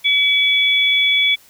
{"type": "tone pair together", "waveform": "sine", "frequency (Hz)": [2282, 3419], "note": ["C#7", "G#7"], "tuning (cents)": [50, 50], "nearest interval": "perfect fifth", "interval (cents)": 700, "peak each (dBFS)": -15, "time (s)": [0.04, 1.36], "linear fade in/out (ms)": 20, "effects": ["white hiss -49 dBFS RMS until 1.49 s"]}